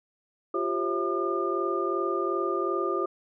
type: tone cluster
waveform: sine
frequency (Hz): 348.4 / 391.1 / 539 / 660 / 1208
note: F4 / G4 / C#5 / E5 / D6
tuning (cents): -4 / -4 / -49 / +2 / +48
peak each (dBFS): -30 / -30 / -34 / -38 / -30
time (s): 0.54-3.06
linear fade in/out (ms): 5
effects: none